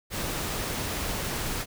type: noise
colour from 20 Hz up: pink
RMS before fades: -31 dBFS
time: 0.1-1.66 s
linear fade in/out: 50 ms
effects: none